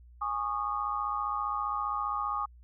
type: chord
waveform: sine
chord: Ab suspended fourth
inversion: none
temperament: equal with one note detuned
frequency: 830.6 / 1108.7 / 1223.8 Hz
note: Ab5 / Db6 / Eb6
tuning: 0 / 0 / -29 cents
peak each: -36 / -34 / -32 dBFS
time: 0.21-2.46 s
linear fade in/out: 10 ms
effects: added 60 Hz sine -51 dBFS peak until 2.63 s